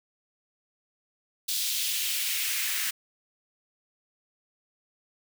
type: noise with high-pass filter sweep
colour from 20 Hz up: white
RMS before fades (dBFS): -29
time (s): 1.48-2.91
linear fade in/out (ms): 10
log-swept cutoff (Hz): 3700 to 1800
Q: 1.9
effects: none